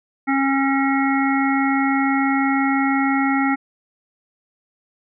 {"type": "harmonic tone", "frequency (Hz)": 272.6, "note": "C#4", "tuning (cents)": -29, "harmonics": [1, 3, 5, 7, 8], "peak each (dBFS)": [-18, -23, -25, -26, -27], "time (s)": [0.27, 3.56], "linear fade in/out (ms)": 20, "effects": []}